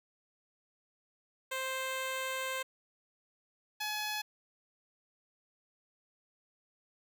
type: tone pair in turn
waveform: 10% pulse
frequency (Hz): 524 / 847.3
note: C5 / G#5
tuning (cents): +2 / +34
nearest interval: minor sixth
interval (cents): 832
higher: second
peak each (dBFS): -26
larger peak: neither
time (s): 1.51-2.63 / 3.8-4.22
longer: first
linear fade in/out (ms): 10
effects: none